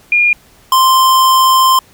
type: tone pair in turn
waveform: sine / square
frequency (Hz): 2421 / 1044.7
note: D#7 / C6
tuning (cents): -48 / -3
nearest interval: octave + minor third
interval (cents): 1455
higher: first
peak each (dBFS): -7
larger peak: neither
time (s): 0.12-0.33 / 0.72-1.79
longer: second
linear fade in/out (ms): 2
effects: pink hiss -46 dBFS RMS until 1.93 s